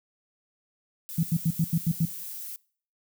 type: noise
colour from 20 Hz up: violet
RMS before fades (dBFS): -38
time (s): 1.09-2.56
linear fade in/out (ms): 0
type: tone bursts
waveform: sine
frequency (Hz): 165.2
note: E3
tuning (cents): +4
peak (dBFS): -20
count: 7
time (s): 1.18-2.054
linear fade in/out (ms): 5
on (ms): 52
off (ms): 85
effects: noise-tail reverb RT60 0.5 s tail -24 dB re dry